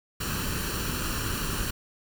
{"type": "noise with comb filter", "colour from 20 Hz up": "pink", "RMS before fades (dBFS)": -30, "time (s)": [0.2, 1.71], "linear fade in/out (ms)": 10, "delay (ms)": 0.7, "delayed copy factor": 0.65, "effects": []}